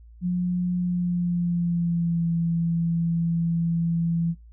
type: tone with pitch glide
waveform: sine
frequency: 178.6 to 167.61 Hz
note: F3 to E3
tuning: +39 to +29 cents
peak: -21 dBFS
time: 0.21-4.35 s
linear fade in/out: 50 ms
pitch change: -110 cents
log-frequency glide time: 0.78-2.27 s
effects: noise-tail reverb RT60 0.2 s tail -22 dB re dry + added 57 Hz sine -45 dBFS peak until 4.52 s